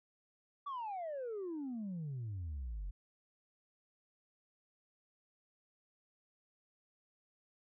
sine exponential sweep, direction down, 1170 to 43.05 Hz, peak -37 dBFS, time 0.66-2.91 s, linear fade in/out 10 ms, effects tanh soft clip ceiling -37 dBFS

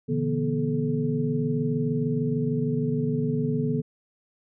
sine tone cluster, 122.2 / 148.9 / 168.5 / 242.4 / 433 Hz, B2 / D3 / E3 / B3 / A4, -18 / +24 / +38 / -32 / -28 cents, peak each -33 / -27 / -33 / -27 / -30 dBFS, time 0.08-3.82 s, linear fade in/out 20 ms, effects none

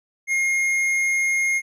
sine tone with tanh clipping, 2139 Hz, C7, 38 cents sharp, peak -20 dBFS, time 0.27-1.62 s, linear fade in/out 50 ms, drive 10 dB, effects none

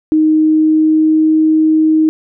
sine tone with pitch glide, 311.5 to 314 Hz, D#4 to D#4, +2 to +16 cents, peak -7 dBFS, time 0.12-2.09 s, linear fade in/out 0 ms, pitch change +14 cents, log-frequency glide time 0.31-1.37 s, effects none

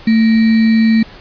sine tone with sample-and-hold, 223.4 Hz, A3, 27 cents sharp, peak -7 dBFS, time 0.07-1.03 s, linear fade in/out 5 ms, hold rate 2100 Hz, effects pink hiss -37 dBFS RMS until 1.2 s + resampled to 11025 Hz

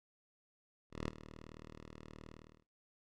5% pulse tone with ADSR envelope, 38.89 Hz, D#1, in tune, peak -25 dBFS, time 0.9-2.65 s, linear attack 180 ms, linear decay 4 ms, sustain -15 dB, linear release 370 ms, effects noise-tail reverb RT60 0.3 s tail -21 dB re dry + low-pass 6000 Hz 12 dB/octave

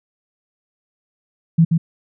sine tone with echo, 164.81 Hz, E3, in tune, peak -8 dBFS, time 1.58-1.65 s, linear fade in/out 10 ms, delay 130 ms, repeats 1, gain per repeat -4 dB, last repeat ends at 1.78 s, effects none

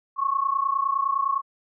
sine tone pair together, 1084 / 1113.8 Hz, C#6 / C#6, -39 / +8 cents, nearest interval unison, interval 47 cents, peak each -24 dBFS, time 0.16-1.42 s, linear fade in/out 50 ms, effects none

